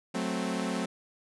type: chord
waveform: sawtooth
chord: F# diminished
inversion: none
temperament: equal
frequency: 185 / 220 / 261.6 Hz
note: F#3 / A3 / C4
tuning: 0 / 0 / 0 cents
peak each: -30 dBFS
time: 0.14-0.86 s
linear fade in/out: 10 ms
effects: resampled to 24000 Hz